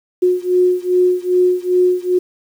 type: beating tone pair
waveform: sine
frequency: 361.3 / 363.8 Hz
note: F#4 / F#4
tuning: -41 / -29 cents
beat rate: 2.5 Hz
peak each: -14 / -15 dBFS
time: 0.22-2.19 s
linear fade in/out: 10 ms
effects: 7-bit